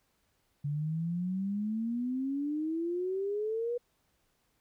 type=exponential sweep; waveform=sine; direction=up; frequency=142.2 to 488.2 Hz; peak=-30 dBFS; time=0.64-3.78 s; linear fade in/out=10 ms; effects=pink hiss -74 dBFS RMS until 4.6 s